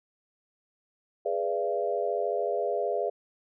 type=chord; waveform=sine; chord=G# diminished seventh; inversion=none; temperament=equal with one note detuned; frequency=415.3 / 493.9 / 587.3 / 681.7 Hz; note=G#4 / B4 / D5 / F5; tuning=0 / 0 / 0 / -42 cents; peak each=-31 / -32 / -32 / -31 dBFS; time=1.25-3.1 s; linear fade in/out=10 ms; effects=none